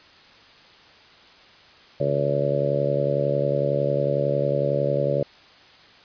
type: harmonic tone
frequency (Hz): 71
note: C#2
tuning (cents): +42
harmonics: 2 / 3 / 4 / 5 / 6 / 7 / 8 / 9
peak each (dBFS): -26 / -35 / -34 / -32 / -30 / -28 / -23 / -35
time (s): 2-5.23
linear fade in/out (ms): 5
effects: white hiss -50 dBFS RMS until 6.04 s + resampled to 11025 Hz